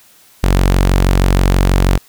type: tone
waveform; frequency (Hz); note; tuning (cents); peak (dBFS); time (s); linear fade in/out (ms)
sawtooth; 46.25; F#1; 0; -5; 0.43-1.98; 10
effects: white hiss -47 dBFS RMS until 2.08 s